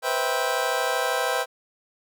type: chord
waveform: 25% pulse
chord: C major seventh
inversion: third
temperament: just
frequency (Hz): 490.5 / 523.3 / 654.1 / 784.9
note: B4 / C5 / E5 / G5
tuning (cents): -12 / 0 / -14 / +2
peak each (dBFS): -25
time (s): 0.02-1.46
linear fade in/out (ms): 50
effects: none